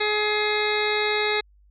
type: harmonic tone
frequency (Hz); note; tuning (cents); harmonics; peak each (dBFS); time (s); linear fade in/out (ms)
421.6; G#4; +26; 1 / 2 / 3 / 4 / 5 / 6 / 8 / 9 / 10; -25 / -30 / -33 / -31 / -27 / -32 / -38 / -31 / -34; 0-1.41; 10
effects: added 50 Hz sine -53 dBFS peak until 1.7 s